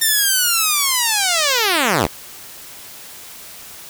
5% pulse linear sweep, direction down, 1822 to 61.74 Hz, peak -3 dBFS, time 0.01-2.07 s, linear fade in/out 10 ms, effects white hiss -37 dBFS RMS until 3.89 s

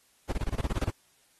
brown noise bursts, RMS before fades -28 dBFS, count 11, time 0.29-0.903 s, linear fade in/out 5 ms, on 33 ms, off 25 ms, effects white hiss -65 dBFS RMS until 1.39 s + AAC 32 kbps

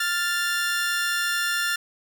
sawtooth tone pair together, 1396.9 / 1763.4 Hz, F6 / A6, 0 / +3 cents, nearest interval major third, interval 403 cents, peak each -22 dBFS, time 0-1.76 s, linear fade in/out 5 ms, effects none

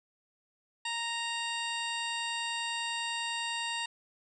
harmonic tone with a mistuned harmonic, 930 Hz, A#5, 4 cents flat, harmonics 1 / 2 / 3 / 4 / 5 / 6 / 8 / 9 / 10, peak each -38 / -39 / -37 / -40 / -44 / -55 / -47 / -46 / -59 dBFS, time 0.85-3.86 s, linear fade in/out 5 ms, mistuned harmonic 8, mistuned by -17 cents, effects none

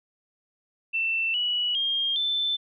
sine tone with pitch steps, 2677 / 2936 / 3220 / 3532 Hz, E7 / F#7 / G7 / A7, +26 / -14 / +46 / +6 cents, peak -23 dBFS, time 0.93-2.57 s, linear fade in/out 20 ms, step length 410 ms, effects none

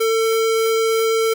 square tone, 448.5 Hz, A4, 33 cents sharp, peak -16 dBFS, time 0-1.34 s, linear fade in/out 10 ms, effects none

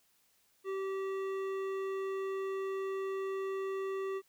sine tone with hard clipping, 386.5 Hz, G4, 24 cents flat, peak -36 dBFS, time 0.64-4.22 s, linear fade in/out 50 ms, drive 12 dB, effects white hiss -71 dBFS RMS until 4.28 s

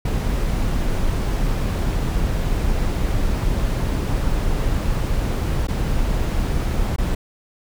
brown noise with dropouts, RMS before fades -20 dBFS, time 0.05-7.15 s, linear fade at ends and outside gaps 5 ms, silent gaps 5.671-5.683 / 6.962-6.982 s, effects none

